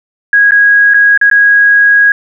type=tone with dropouts; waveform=sine; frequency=1650 Hz; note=G#6; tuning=12 cents flat; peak=-3 dBFS; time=0.33-2.12 s; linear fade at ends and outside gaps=2 ms; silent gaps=0.509-0.519 / 0.937-0.943 / 1.176-1.213 / 1.3-1.313 s; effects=none